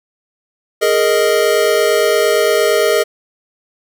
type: chord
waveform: square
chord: Ab suspended second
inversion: none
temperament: equal with one note detuned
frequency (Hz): 415.3 / 464 / 622.3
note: Ab4 / Bb4 / Eb5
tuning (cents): 0 / -8 / 0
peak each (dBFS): -16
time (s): 0.81-3.04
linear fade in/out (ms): 20
effects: none